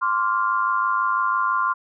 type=tone cluster; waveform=sine; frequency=1048 / 1154 / 1398 Hz; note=C6 / D6 / F6; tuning=+2 / -31 / +1 cents; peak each=-21 / -25 / -24 dBFS; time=0.01-1.74 s; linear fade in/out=20 ms; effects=none